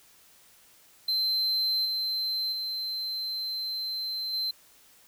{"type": "tone with level steps", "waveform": "triangle", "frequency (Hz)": 4100, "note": "C8", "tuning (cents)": -36, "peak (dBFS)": [-23, -26, -29, -26], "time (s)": [1.08, 4.51], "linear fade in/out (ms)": 5, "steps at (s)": [1.85, 2.52, 4.33], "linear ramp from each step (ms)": 5, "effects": ["white hiss -58 dBFS RMS until 5.07 s"]}